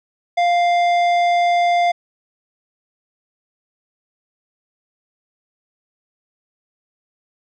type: tone with tanh clipping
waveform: triangle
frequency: 698.5 Hz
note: F5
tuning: in tune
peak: -15 dBFS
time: 0.37-1.92 s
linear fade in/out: 10 ms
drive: 16 dB
effects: none